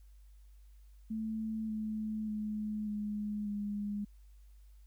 sine tone with pitch steps, 220 / 216.2 / 212.5 / 208.9 / 205.3 Hz, A3 / A3 / G#3 / G#3 / G#3, 0 / -30 / +40 / +10 / -20 cents, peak -34 dBFS, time 1.1-4.05 s, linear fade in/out 10 ms, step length 590 ms, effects added 50 Hz sine -54 dBFS peak until 4.86 s + white hiss -75 dBFS RMS until 4.86 s

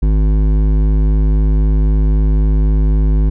sine tone with hard clipping, 51.91 Hz, G#1, in tune, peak -11 dBFS, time 0.02-3.3 s, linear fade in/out 10 ms, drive 12 dB, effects none

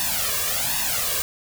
white noise with flanger, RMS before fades -24 dBFS, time 0-1.22 s, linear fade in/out 0 ms, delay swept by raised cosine 1.1 to 1.79 ms, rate 1.3 Hz, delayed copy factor +1, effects none

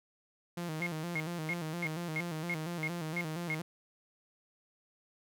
sawtooth tone with vibrato, 164.81 Hz, E3, in tune, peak -32 dBFS, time 0.57-3.62 s, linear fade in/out 5 ms, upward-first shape square, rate 4.3 Hz, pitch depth 88 cents each way
sine tone bursts, 2151 Hz, C7, 47 cents sharp, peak -32 dBFS, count 9, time 0.82-3.545 s, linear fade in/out 0 ms, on 45 ms, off 290 ms
effects none

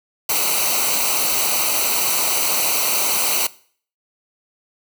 white noise with comb filter, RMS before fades -19 dBFS, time 0.29-3.47 s, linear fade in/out 5 ms, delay 0.58 ms, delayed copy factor -0.8, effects noise-tail reverb RT60 0.5 s tail -20 dB re dry

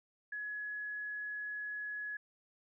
sine tone, 1688 Hz, G#6, 28 cents sharp, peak -38 dBFS, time 0.32-2.17 s, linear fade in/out 5 ms, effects none

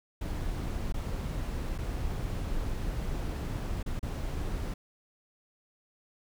brown noise with dropouts, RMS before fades -33 dBFS, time 0.21-4.74 s, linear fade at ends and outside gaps 5 ms, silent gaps 0.924-0.94 / 1.78-1.785 / 3.829-3.861 / 3.994-4.028 s, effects none

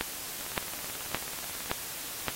two click trains, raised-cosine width 0.3 ms, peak -11 / -24 dBFS, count 5 / 25, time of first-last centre 0.01-2.283 / 0.41-1.714 s, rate 1.76 / 18.4 Hz, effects white hiss -39 dBFS RMS until 2.35 s + AAC 48 kbps

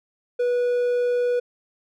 triangle tone, 488.5 Hz, B4, 19 cents flat, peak -17 dBFS, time 0.39-1.4 s, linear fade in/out 10 ms, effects none

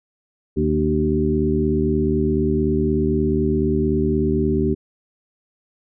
harmonic tone with a mistuned harmonic, 76.8 Hz, D#2, 22 cents flat, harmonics 1 / 2 / 3 / 4 / 5, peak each -24 / -24 / -22 / -24 / -21 dBFS, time 0.56-4.75 s, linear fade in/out 20 ms, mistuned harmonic 4, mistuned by -41 cents, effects none

